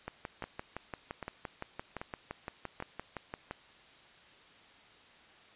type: two click trains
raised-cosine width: 0.5 ms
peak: -23 / -24 dBFS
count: 21 / 4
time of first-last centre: 0.08-3.511 / 0.44-2.802 s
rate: 5.83 / 1.27 Hz
effects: white hiss -58 dBFS RMS until 5.55 s + resampled to 8000 Hz